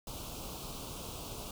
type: band-stop noise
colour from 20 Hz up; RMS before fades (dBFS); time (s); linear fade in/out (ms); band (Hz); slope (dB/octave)
pink; -43; 0.07-1.51; 2; 1300 to 2600; 48
effects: none